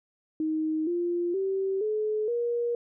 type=tone with pitch steps; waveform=sine; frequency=313.5 / 347.9 / 386 / 428.3 / 475.2 Hz; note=D#4 / F4 / G4 / A4 / A#4; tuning=+13 / -7 / -27 / -47 / +33 cents; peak=-25 dBFS; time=0.4-2.75 s; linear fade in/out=2 ms; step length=470 ms; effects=none